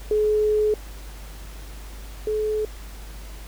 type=tone pair in turn; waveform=sine; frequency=425.3 / 428.8 Hz; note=G#4 / A4; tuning=+41 / -45 cents; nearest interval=unison; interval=14 cents; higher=second; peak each=-17 / -21 dBFS; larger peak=first; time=0.11-0.74 / 2.27-2.65 s; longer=first; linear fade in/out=2 ms; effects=added 50 Hz sine -36 dBFS peak until 3.47 s + pink hiss -45 dBFS RMS until 3.47 s